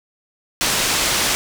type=low-pass noise; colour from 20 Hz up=white; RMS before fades=-19 dBFS; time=0.61-1.35 s; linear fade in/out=0 ms; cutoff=7100 Hz; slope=12 dB/octave; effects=none